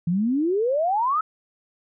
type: exponential sweep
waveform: sine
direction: up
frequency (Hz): 162.9 to 1320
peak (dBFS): -19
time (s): 0.07-1.21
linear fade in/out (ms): 5
effects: none